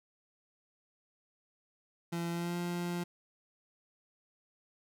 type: tone with pitch glide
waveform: 30% pulse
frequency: 170 to 174.58 Hz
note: F3 to F3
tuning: -46 to 0 cents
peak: -31 dBFS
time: 2.12-3.04 s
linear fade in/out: 10 ms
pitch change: +46 cents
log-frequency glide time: 2.31-2.57 s
effects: none